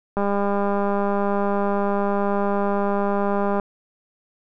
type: click train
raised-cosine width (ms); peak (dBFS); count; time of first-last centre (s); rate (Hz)
1; -10; 690; 0.17-3.598; 201
effects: none